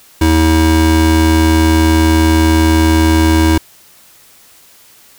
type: tone pair together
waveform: square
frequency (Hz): 80 / 320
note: D#2 / D#4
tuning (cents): +49 / +49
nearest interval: 2 octaves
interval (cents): 2400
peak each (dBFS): -11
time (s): 0.21-3.58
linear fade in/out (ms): 5
effects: white hiss -44 dBFS RMS until 5.18 s